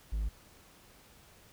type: tone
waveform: triangle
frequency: 53 Hz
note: G#1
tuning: 36 cents sharp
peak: -28 dBFS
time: 0.12-0.29 s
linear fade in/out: 10 ms
effects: pink hiss -59 dBFS RMS until 1.52 s